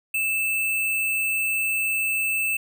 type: tone with sample-and-hold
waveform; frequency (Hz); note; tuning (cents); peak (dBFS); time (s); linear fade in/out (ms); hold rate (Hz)
sine; 2637; E7; 0; -21; 0.14-2.57; 5; 11025
effects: none